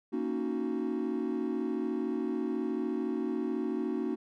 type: chord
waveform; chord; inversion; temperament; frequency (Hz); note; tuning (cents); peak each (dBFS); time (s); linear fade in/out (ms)
triangle; D# minor seventh; second; equal; 233.1 / 277.2 / 311.1 / 370; A#3 / C#4 / D#4 / F#4; 0 / 0 / 0 / 0; -33; 0.12-4.16; 20
effects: tanh soft clip ceiling -20 dBFS